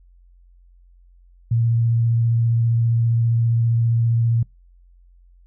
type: tone with vibrato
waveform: sine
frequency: 116 Hz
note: A#2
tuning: 8 cents flat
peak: -15 dBFS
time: 1.51-4.43 s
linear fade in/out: 5 ms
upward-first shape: sine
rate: 15 Hz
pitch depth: 15 cents each way
effects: noise-tail reverb RT60 0.2 s tail -25 dB re dry + added 44 Hz sine -48 dBFS peak until 5.46 s